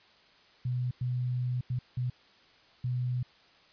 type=tone bursts at uneven times; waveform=sine; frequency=124.7 Hz; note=B2; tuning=17 cents sharp; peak=-28 dBFS; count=5; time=0.65-0.91 / 1.01-1.61 / 1.7-1.79 / 1.97-2.1 / 2.84-3.23 s; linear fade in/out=5 ms; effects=white hiss -60 dBFS RMS until 3.72 s + resampled to 11025 Hz